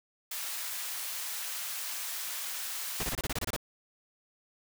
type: high-pass noise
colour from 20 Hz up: white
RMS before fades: -37 dBFS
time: 0.31-3.13 s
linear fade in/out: 5 ms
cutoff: 900 Hz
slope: 12 dB/octave
type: noise bursts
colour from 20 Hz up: pink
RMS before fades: -33 dBFS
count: 10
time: 3-3.564 s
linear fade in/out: 2 ms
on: 33 ms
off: 26 ms
effects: none